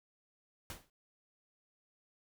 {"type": "noise with exponential decay", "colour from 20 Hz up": "pink", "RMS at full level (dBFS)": -41, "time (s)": [0.7, 0.9], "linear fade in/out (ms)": 1, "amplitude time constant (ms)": 43, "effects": []}